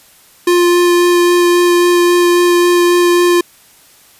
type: tone with vibrato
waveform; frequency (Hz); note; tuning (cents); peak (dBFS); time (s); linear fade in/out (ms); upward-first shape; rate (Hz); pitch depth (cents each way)
square; 350.8; F4; +8; -8; 0.47-3.41; 5; sine; 3.7; 8
effects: white hiss -45 dBFS RMS until 4.19 s + resampled to 32000 Hz